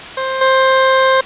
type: tone with level steps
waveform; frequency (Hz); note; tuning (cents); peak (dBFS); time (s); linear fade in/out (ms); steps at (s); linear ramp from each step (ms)
20% pulse; 527; C5; +12; -12 / -4; 0.17-1.21; 5; 0.41; 5
effects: white hiss -29 dBFS RMS until 1.25 s + resampled to 8000 Hz

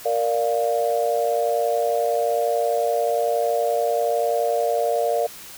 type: chord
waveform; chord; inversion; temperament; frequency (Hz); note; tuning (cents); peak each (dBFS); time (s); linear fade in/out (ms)
sine; Bb major; none; equal; 466.2 / 587.3 / 698.5; Bb4 / D5 / F5; 0 / 0 / 0; -23; 0.05-5.27; 10
effects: white hiss -40 dBFS RMS until 5.57 s

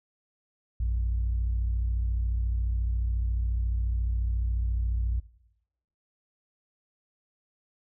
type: tone pair together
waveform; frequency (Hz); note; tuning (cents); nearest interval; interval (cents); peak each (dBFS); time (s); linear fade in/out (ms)
sine; 58.27 / 92.5; A#1 / F#2; 0 / 0; minor sixth; 800; -24 / -34; 0.8-5.2; 5
effects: noise-tail reverb RT60 0.8 s tail -18 dB re dry + tanh soft clip ceiling -20 dBFS

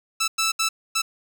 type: tone bursts at uneven times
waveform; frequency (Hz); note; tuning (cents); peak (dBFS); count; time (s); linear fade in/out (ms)
10% pulse; 1318.5; E6; 0; -12; 4; 0.2-0.28 / 0.38-0.52 / 0.59-0.69 / 0.95-1.02; 10
effects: none

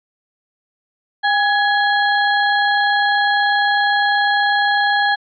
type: ring-modulated tone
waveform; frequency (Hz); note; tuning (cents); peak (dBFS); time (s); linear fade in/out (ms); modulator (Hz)
square; 1244.5; D#6; 0; -11; 1.23-5.16; 20; 434
effects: resampled to 11025 Hz

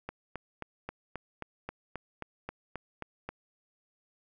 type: click train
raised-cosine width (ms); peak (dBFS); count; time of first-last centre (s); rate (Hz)
0.5; -22; 13; 0.09-3.29; 3.75
effects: none

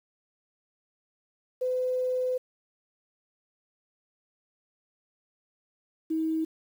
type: tone pair in turn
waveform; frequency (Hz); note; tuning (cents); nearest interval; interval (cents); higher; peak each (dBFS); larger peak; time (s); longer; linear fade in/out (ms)
sine; 507 / 319.5; B4 / D#4; +45 / +46; minor sixth; 799; first; -25; neither; 1.61-2.38 / 6.1-6.45; first; 10
effects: 9-bit

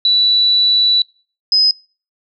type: tone pair in turn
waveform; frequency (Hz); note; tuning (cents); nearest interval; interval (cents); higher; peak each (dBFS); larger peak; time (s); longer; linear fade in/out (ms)
sine; 3951 / 5052; B7 / D#8; 0 / +26; major third; 426; second; -9; neither; 0.05-1.02 / 1.52-1.71; first; 2
effects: noise-tail reverb RT60 0.4 s tail -25 dB re dry

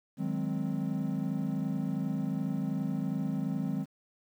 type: chord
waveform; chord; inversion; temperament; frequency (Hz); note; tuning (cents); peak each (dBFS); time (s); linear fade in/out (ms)
triangle; Ab dominant seventh; second; equal; 155.56 / 185 / 207.7 / 261.6; Eb3 / Gb3 / Ab3 / C4; 0 / 0 / 0 / 0; -33; 0.17-3.86; 50
effects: tanh soft clip ceiling -18 dBFS + 10-bit

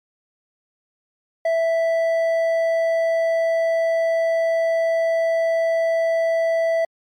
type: tone with hard clipping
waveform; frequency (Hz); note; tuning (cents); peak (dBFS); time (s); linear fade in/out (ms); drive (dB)
sine; 659.3; E5; 0; -18; 1.45-6.85; 5; 5
effects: MP3 96 kbps

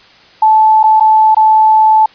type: tone with dropouts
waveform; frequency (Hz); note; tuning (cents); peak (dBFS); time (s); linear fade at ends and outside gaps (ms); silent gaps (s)
sine; 871; A5; -18; -4; 0.42-2.06; 5; 0.831-0.838 / 0.999-1.006 / 1.347-1.367
effects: white hiss -42 dBFS RMS until 2.14 s + resampled to 11025 Hz

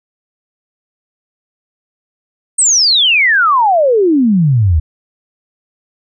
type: exponential sweep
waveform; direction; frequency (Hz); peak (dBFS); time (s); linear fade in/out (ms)
sine; down; 8640 to 73.42; -7; 2.58-4.8; 10
effects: none

